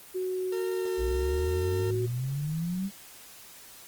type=tone; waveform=sine; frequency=370 Hz; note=F#4; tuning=in tune; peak=-28 dBFS; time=0.14-2.07 s; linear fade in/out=20 ms
type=tone with vibrato; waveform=40% pulse; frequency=456.5 Hz; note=A#4; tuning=36 cents flat; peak=-34 dBFS; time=0.52-1.91 s; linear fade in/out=5 ms; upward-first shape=sine; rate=1.5 Hz; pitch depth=10 cents each way
type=exponential sweep; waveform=sine; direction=up; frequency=57.7 to 201.1 Hz; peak=-28 dBFS; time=0.97-2.91 s; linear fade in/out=50 ms
effects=white hiss -49 dBFS RMS until 3.87 s + Opus 24 kbps